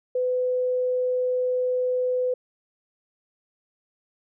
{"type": "tone", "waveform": "sine", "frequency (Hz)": 503, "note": "B4", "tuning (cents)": 32, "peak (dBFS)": -21, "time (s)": [0.15, 2.34], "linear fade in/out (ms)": 5, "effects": []}